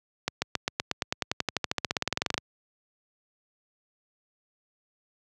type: accelerating click train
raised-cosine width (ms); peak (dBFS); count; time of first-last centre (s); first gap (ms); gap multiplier
0.2; -8; 28; 0.28-2.379; 140; 0.95
effects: high-pass 80 Hz 12 dB/octave